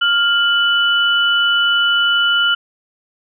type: tone pair together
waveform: sine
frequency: 1402.2 / 2975 Hz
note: F6 / F#7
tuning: +7 / +9 cents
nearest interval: octave + minor second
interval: 1302 cents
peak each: -14 / -15 dBFS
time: 0.01-2.55 s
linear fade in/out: 10 ms
effects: none